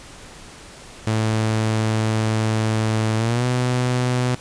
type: tone with pitch glide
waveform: sawtooth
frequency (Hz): 110 to 124.91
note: A2 to B2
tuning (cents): 0 to +20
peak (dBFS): -14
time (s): 1.07-4.35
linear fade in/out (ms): 0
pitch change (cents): +220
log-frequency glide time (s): 3.17-3.45
effects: pink hiss -41 dBFS RMS until 4.4 s + resampled to 22050 Hz